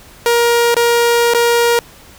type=tone with dropouts; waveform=sawtooth; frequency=472 Hz; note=A#4; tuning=22 cents sharp; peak=-6 dBFS; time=0.26-1.79 s; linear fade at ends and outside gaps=1 ms; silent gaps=0.744-0.766 / 1.337-1.347 s; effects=pink hiss -41 dBFS RMS until 2.18 s